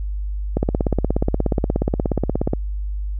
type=click train; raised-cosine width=2 ms; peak=-5 dBFS; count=34; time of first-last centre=0.57-2.534 s; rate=16.8 Hz; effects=added 50 Hz sine -22 dBFS peak until 3.19 s